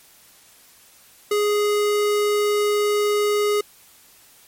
square tone, 415.3 Hz, G#4, in tune, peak -18 dBFS, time 1.31-3.61 s, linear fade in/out 5 ms, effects white hiss -51 dBFS RMS until 4.47 s + MP3 64 kbps

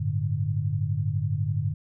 sine chord, G suspended second, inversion none, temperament equal, 98 / 110 / 146.83 Hz, G2 / A2 / D3, 0 / 0 / 0 cents, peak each -28 dBFS, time 0-1.74 s, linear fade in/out 10 ms, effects none

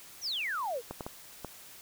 sine exponential sweep, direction down, 6300 to 434.7 Hz, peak -31 dBFS, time 0.21-0.82 s, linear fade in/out 50 ms
clicks, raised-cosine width 1 ms, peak -23 dBFS, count 4, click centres 0.91 / 1.008 / 1.065 / 1.447 s
effects white hiss -51 dBFS RMS until 1.81 s

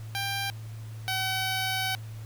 10% pulse tone pair in turn, 792 / 759.1 Hz, G5 / F#5, +18 / +44 cents, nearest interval minor second, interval 74 cents, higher first, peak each -21 / -19 dBFS, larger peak second, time 0.15-0.5 / 1.08-1.95 s, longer second, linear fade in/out 0 ms, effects added 110 Hz sine -37 dBFS peak until 2.25 s + pink hiss -53 dBFS RMS until 2.25 s

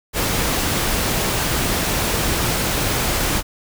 pink noise, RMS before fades -20 dBFS, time 0.13-3.43 s, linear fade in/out 50 ms, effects none

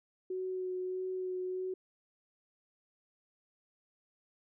sine tone with vibrato, 370 Hz, F#4, in tune, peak -34 dBFS, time 0.3-1.74 s, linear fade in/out 5 ms, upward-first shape sine, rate 1.6 Hz, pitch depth 13 cents each way, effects none

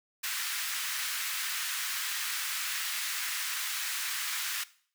pink high-pass noise, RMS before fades -34 dBFS, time 0.23-4.64 s, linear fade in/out 10 ms, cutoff 1400 Hz, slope 24 dB/octave, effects noise-tail reverb RT60 0.5 s tail -18 dB re dry

